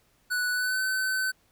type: tone with pitch glide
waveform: square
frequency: 1480 to 1522.5 Hz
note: F#6 to F#6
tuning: 0 to +49 cents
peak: -26 dBFS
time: 0.3-1.32 s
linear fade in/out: 20 ms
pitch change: +49 cents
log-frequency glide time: 0.51-0.81 s
effects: pink hiss -66 dBFS RMS until 1.51 s